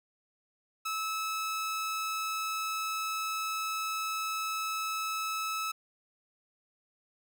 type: tone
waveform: sawtooth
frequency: 1300 Hz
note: E6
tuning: 24 cents flat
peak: -28 dBFS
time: 0.85-5.72 s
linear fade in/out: 10 ms
effects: none